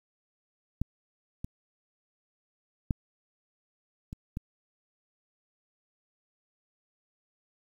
clicks, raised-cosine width 5 ms, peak -16 / -23 / -14 / -26 / -21 dBFS, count 5, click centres 0.816 / 1.445 / 2.908 / 4.129 / 4.371 s, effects 9-bit

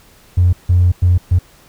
triangle tone bursts at uneven times, 89 Hz, F2, 33 cents sharp, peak -4 dBFS, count 4, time 0.37-0.53 / 0.69-0.92 / 1.02-1.18 / 1.31-1.39 s, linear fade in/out 10 ms, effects tanh soft clip ceiling -5 dBFS + pink hiss -47 dBFS RMS until 1.68 s

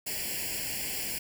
white noise with comb filter, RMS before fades -34 dBFS, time 0.06-1.19 s, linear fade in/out 10 ms, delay 0.4 ms, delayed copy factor +0.95, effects none

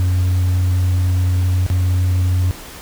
sine tone with dropouts, 91 Hz, F#2, 28 cents flat, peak -10 dBFS, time 0-2.51 s, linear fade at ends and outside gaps 0 ms, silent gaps 1.664-1.701 s, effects tanh soft clip ceiling -12 dBFS + pink hiss -35 dBFS RMS until 2.81 s

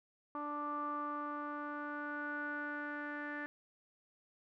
sawtooth tone with low-pass filter sweep, 293.7 Hz, D4, in tune, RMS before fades -41 dBFS, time 0.35-3.46 s, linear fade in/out 0 ms, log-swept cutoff 1100 to 1700 Hz, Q 9.3, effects none

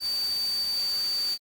sine tone in noise, 4600 Hz, D8, 37 cents flat, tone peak -25 dBFS, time 0-1.38 s, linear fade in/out 50 ms, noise white, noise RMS -39 dBFS, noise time 0-1.38 s, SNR +11 dB, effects Opus 24 kbps

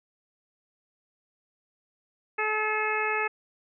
harmonic tone, 430 Hz, A4, 40 cents flat, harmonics 1 / 2 / 3 / 4 / 5 / 6, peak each -32 / -32 / -32 / -32 / -32 / -32 dBFS, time 2.38-3.28 s, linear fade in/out 10 ms, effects none

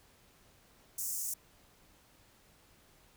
pink high-pass noise, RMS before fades -37 dBFS, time 0.98-1.34 s, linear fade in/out 5 ms, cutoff 6100 Hz, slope 48 dB/octave, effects pink hiss -64 dBFS RMS until 3.16 s

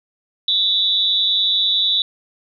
sine tone cluster, 3469 / 3718 / 3913 Hz, A7 / A#7 / B7, -25 / -5 / -17 cents, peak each -19 dBFS, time 0.48-2.02 s, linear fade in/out 2 ms, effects none

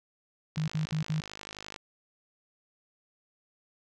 click train, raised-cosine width 0.2 ms, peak -23 dBFS, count 63, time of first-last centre 0.56-1.762 s, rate 51.6 Hz
sine tone bursts, 155.56 Hz, D#3, in tune, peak -27 dBFS, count 4, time 0.57-1.205 s, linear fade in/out 5 ms, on 110 ms, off 65 ms
effects none

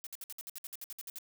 blue noise bursts, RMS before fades -43 dBFS, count 14, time 0.04-1.185 s, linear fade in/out 0 ms, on 27 ms, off 59 ms, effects none

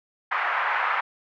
pink band-pass noise, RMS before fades -25 dBFS, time 0.31-1.01 s, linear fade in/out 10 ms, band 890 to 2000 Hz, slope 24 dB/octave, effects none

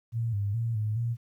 sine tone with pitch steps, 115.4 / 101.2 / 115.5 / 107.2 / 117.4 Hz, A#2 / G#2 / A#2 / A2 / A#2, -17 / -44 / -16 / -45 / +13 cents, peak -26 dBFS, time 0.12-1.17 s, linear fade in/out 50 ms, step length 210 ms, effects 11-bit

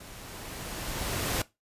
pink noise with level ramp, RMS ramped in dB -47 to -28 dBFS, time 0-1.42 s, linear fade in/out 5 ms, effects noise-tail reverb RT60 0.2 s tail -18 dB re dry + resampled to 32000 Hz

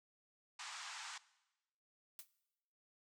pink band-pass noise, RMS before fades -49 dBFS, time 0.59-1.18 s, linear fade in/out 5 ms, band 830 to 8200 Hz, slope 48 dB/octave
blue noise with exponential decay, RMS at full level -46 dBFS, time 2.19-2.28 s, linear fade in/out 1 ms, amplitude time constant 19 ms
effects noise-tail reverb RT60 1.0 s tail -19 dB re dry

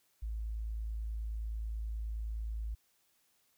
sine tone, 54.7 Hz, A1, 9 cents flat, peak -35 dBFS, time 0.22-2.75 s, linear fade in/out 10 ms, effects white hiss -73 dBFS RMS until 3.57 s

